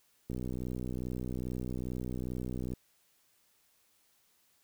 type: click train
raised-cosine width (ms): 3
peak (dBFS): -25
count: 153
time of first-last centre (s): 0.3-2.736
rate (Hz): 62.4
effects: white hiss -70 dBFS RMS until 4.63 s